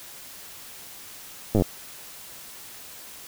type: slowing click train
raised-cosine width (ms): 2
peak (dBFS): -8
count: 8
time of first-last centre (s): 1.55-1.621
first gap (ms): 9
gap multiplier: 1.04
effects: white hiss -43 dBFS RMS until 3.27 s